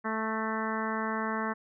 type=harmonic tone with a mistuned harmonic; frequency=220 Hz; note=A3; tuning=in tune; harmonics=1 / 2 / 3 / 4 / 5 / 6 / 7 / 8 / 9; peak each=-34 / -38 / -40 / -38 / -36 / -39 / -40 / -39 / -45 dBFS; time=0.04-1.54 s; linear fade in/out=20 ms; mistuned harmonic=8; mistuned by=+16 cents; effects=none